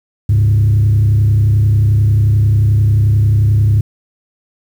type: tone with frequency modulation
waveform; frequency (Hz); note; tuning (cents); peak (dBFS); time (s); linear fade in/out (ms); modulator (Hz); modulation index
sine; 103.83; G#2; 0; -6; 0.29-3.81; 5; 31.3; 0.6
effects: tanh soft clip ceiling -5 dBFS + 7-bit